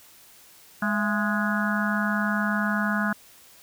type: harmonic tone with a mistuned harmonic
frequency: 208.2 Hz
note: G#3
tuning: 5 cents sharp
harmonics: 1 / 3 / 4 / 5 / 6 / 7 / 8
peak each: -25 / -34 / -37 / -34 / -33 / -28 / -32 dBFS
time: 0.82-3.13 s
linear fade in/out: 5 ms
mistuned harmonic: 3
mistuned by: +110 cents
effects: white hiss -52 dBFS RMS until 3.62 s